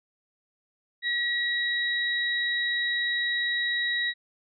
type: tone pair together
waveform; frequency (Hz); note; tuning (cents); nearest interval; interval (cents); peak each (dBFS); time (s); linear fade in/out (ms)
sine; 1917 / 3834; A#6 / A#7; +48 / +48; octave; 1200; -26 / -29; 1.02-4.14; 50
effects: none